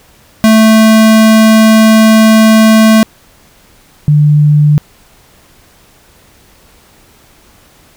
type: tone pair in turn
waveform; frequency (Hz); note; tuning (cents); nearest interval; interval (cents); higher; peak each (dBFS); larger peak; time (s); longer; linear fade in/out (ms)
square / sine; 220 / 148.74; A3 / D3; 0 / +22; perfect fifth; 678; first; -3; neither; 0.44-3.03 / 4.08-4.78; first; 0
effects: pink hiss -44 dBFS RMS until 7.96 s